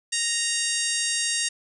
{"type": "harmonic tone", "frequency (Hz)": 932.3, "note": "A#5", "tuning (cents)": 0, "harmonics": [2, 3, 4, 5, 6, 7, 8, 9, 10], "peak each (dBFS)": [-32, -32, -32, -32, -32, -32, -32, -32, -32], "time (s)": [0.12, 1.49], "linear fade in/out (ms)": 10, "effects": []}